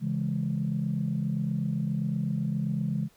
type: chord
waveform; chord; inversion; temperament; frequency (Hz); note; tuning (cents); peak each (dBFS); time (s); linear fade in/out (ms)
sine; C# minor; none; just; 138.59 / 166.31 / 207.9; C#3 / E3 / G#3; 0 / +16 / +2; -30; 0-3.09; 50
effects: tanh soft clip ceiling -18 dBFS + pink hiss -62 dBFS RMS until 3.16 s